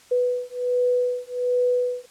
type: beating tone pair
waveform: sine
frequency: 493.9 / 495.2 Hz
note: B4 / B4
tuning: 0 / +5 cents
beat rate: 1.3 Hz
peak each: -23 dBFS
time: 0.11-2.06 s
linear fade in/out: 10 ms
effects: white hiss -52 dBFS RMS until 2.1 s + low-pass 9000 Hz 12 dB/octave